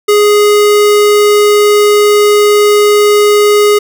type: tone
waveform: square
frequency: 415.3 Hz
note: G#4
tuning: in tune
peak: -5 dBFS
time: 0.08-3.79 s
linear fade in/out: 10 ms
effects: none